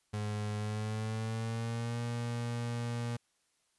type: tone with pitch glide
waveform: 35% pulse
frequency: 105.1 to 118.65 Hz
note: G#2 to A#2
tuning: +21 to +31 cents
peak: -32 dBFS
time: 0.13-3.17 s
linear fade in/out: 10 ms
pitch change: +210 cents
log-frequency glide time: 0.57-2 s
effects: white hiss -75 dBFS RMS until 3.78 s + resampled to 24000 Hz